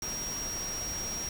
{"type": "tone in noise", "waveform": "sine", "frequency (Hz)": 5630, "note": "F8", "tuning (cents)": 13, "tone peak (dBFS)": -34, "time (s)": [0.02, 1.29], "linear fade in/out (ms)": 2, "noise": "pink", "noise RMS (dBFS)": -40, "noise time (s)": [0.02, 1.29], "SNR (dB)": 3, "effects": []}